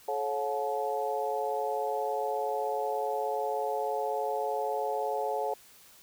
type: harmonic tone with a mistuned harmonic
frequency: 143.5 Hz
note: D3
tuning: 40 cents flat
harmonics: 3 / 4 / 5 / 6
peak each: -34 / -34 / -34 / -34 dBFS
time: 0.08-5.54 s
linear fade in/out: 5 ms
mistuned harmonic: 4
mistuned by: -83 cents
effects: white hiss -56 dBFS RMS until 6.02 s